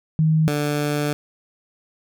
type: tone pair in turn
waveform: sine / 15% pulse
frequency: 157.6 / 147.23 Hz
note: D#3 / D3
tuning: +23 / +5 cents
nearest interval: minor second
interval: 118 cents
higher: first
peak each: -14 / -14 dBFS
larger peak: neither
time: 0.19-0.48 / 0.48-1.13 s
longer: second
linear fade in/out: 0 ms
effects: none